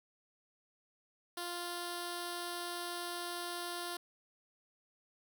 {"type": "tone with notch filter", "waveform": "5% pulse", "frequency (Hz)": 349.2, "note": "F4", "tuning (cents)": 0, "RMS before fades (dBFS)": -41, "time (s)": [1.37, 3.97], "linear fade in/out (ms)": 5, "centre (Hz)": 2300, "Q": 1.2, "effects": []}